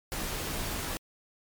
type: noise with comb filter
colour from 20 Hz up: pink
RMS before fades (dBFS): -34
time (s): 0.12-0.97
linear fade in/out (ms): 0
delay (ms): 17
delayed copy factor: -0.6
effects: MP3 96 kbps

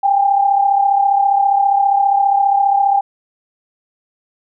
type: tone pair together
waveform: sine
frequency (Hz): 794 / 828.9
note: G5 / G#5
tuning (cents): +22 / -4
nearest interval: minor second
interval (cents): 74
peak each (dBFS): -11 / -18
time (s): 0.03-3.01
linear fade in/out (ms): 10
effects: none

